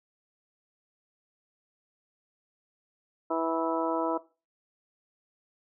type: harmonic tone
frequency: 163.7 Hz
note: E3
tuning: 12 cents flat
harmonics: 2 / 3 / 4 / 5 / 6 / 7 / 8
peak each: -31 / -34 / -31 / -40 / -33 / -46 / -36 dBFS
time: 3.3-4.18 s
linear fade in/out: 10 ms
effects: noise-tail reverb RT60 0.3 s tail -18 dB re dry